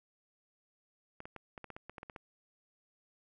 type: clicks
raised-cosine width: 0.5 ms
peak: -30 dBFS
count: 12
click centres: 1.204 / 1.255 / 1.363 / 1.578 / 1.643 / 1.703 / 1.765 / 1.896 / 1.982 / 2.031 / 2.098 / 2.162 s
effects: none